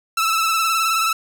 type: tone with vibrato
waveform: sawtooth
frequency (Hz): 1318.5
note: E6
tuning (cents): 0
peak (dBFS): -13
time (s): 0.17-1.13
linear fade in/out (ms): 5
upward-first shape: sine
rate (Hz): 19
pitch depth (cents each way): 40
effects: none